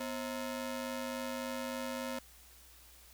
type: ring-modulated tone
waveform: sawtooth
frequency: 391.5 Hz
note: G4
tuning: 2 cents flat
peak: -30 dBFS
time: 0-2.19 s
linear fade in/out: 5 ms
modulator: 144 Hz
effects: added 60 Hz sine -61 dBFS peak until 3.13 s + white hiss -59 dBFS RMS until 3.13 s

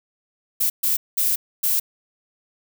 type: noise bursts at uneven times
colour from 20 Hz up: violet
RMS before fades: -20 dBFS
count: 4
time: 0.6-0.7 / 0.83-0.97 / 1.17-1.36 / 1.63-1.8 s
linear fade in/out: 10 ms
effects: none

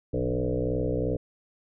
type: tone with frequency modulation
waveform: sine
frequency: 293.7 Hz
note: D4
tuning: in tune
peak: -24 dBFS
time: 0.13-1.17 s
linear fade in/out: 10 ms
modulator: 62.8 Hz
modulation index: 4.1
effects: none

